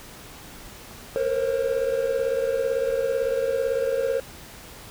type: tone cluster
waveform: triangle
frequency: 460.2 / 478.2 / 536 Hz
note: A#4 / A#4 / C5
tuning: -22 / +44 / +42 cents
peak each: -25 / -27 / -22 dBFS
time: 1.16-4.2 s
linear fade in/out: 0 ms
effects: pink hiss -43 dBFS RMS until 4.9 s